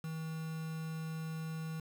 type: tone with quantisation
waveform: triangle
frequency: 160.1 Hz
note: D#3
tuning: 50 cents sharp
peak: -36 dBFS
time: 0.04-1.8 s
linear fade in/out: 2 ms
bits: 8
effects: none